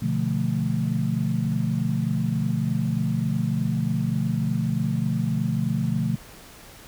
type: chord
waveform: sine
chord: B half-diminished seventh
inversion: none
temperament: equal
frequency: 123.47 / 146.83 / 174.61 / 220 Hz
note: B2 / D3 / F3 / A3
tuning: 0 / 0 / 0 / 0 cents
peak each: -27 dBFS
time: 0.02-6.16 s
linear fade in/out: 5 ms
effects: pink hiss -46 dBFS RMS until 6.87 s